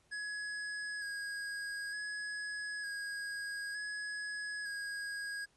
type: tone with vibrato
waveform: square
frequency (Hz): 1661.2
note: G#6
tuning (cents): 0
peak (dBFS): -39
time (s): 0.11-5.46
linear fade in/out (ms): 20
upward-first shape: square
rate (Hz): 0.55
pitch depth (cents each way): 20
effects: pink hiss -71 dBFS RMS until 5.56 s + resampled to 24000 Hz